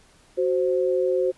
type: tone pair together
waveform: sine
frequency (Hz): 371.6 / 523.3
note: F#4 / C5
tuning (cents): +7 / 0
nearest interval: tritone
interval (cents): 593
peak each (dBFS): -22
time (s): 0.37-1.32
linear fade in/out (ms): 20
effects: pink hiss -56 dBFS RMS until 1.37 s + resampled to 24000 Hz